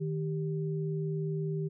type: tone pair together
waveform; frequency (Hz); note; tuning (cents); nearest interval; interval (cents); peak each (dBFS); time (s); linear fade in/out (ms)
sine; 155.84 / 392.7; D#3 / G4; +3 / +3; octave + major third; 1600; -31 / -36; 0-1.69; 20
effects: none